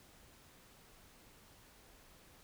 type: silence
effects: pink hiss -62 dBFS RMS until 2.43 s